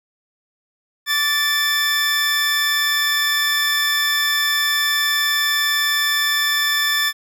20% pulse tone pair together, 1160.1 / 1760 Hz, D6 / A6, -22 / 0 cents, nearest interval perfect fifth, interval 722 cents, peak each -21 / -12 dBFS, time 1.06-7.13 s, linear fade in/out 50 ms, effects none

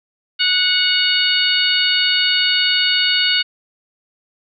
harmonic tone with a mistuned harmonic, 738 Hz, F#5, 5 cents flat, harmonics 2 / 3 / 4 / 5 / 6, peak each -22 / -22 / -17 / -21 / -20 dBFS, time 0.39-3.43 s, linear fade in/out 20 ms, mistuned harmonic 4, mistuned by -28 cents, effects none

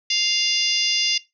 harmonic tone, 698.5 Hz, F5, in tune, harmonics 3 / 4 / 5 / 6 / 7 / 8 / 9, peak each -30 / -23 / -26 / -32 / -23 / -30 / -31 dBFS, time 0.1-1.18 s, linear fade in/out 5 ms, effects noise-tail reverb RT60 0.2 s tail -18 dB re dry

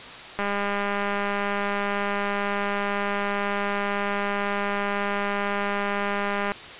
click train, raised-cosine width 0.5 ms, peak -12 dBFS, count 1239, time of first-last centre 0.39-6.519 s, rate 202 Hz, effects white hiss -39 dBFS RMS until 6.79 s + resampled to 8000 Hz

